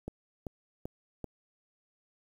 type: click train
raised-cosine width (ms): 2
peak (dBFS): -24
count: 4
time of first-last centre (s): 0.08-1.243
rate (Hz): 2.58
effects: 9-bit